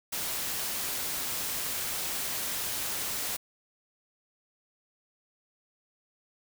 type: noise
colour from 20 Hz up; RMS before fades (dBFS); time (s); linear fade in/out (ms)
white; -33; 0.12-3.37; 10
effects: none